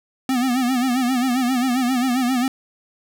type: tone with vibrato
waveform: square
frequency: 252.3 Hz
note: B3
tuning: 37 cents sharp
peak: -18 dBFS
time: 0.29-2.48 s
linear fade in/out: 2 ms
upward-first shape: sine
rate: 7.5 Hz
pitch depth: 95 cents each way
effects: none